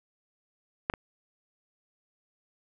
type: clicks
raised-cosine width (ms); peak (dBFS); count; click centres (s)
0.5; -11 / -17; 2; 0.899 / 0.938
effects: none